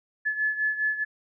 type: beating tone pair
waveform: sine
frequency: 1720 / 1724.9 Hz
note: A6 / A6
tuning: -40 / -35 cents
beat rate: 4.9 Hz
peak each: -25 / -30 dBFS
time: 0.25-1.05 s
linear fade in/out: 20 ms
effects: none